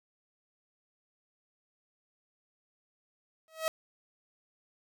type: tone with exponential growth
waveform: sawtooth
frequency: 640 Hz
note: D#5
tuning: 49 cents sharp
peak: -22 dBFS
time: 3.48-3.68 s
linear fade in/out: 0 ms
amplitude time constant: 43 ms
effects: none